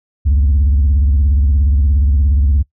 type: tone with vibrato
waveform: sine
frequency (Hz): 70.1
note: C#2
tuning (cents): +20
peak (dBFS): -7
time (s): 0.25-2.63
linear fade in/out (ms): 20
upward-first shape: sine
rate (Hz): 17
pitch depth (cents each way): 210
effects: noise-tail reverb RT60 0.1 s tail -19 dB re dry + tanh soft clip ceiling -7 dBFS